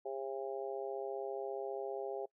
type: harmonic tone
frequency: 134.8 Hz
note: C#3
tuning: 48 cents flat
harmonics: 3 / 4 / 5 / 6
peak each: -41 / -43 / -45 / -47 dBFS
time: 0.05-2.26 s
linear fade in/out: 10 ms
effects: noise-tail reverb RT60 0.1 s tail -24 dB re dry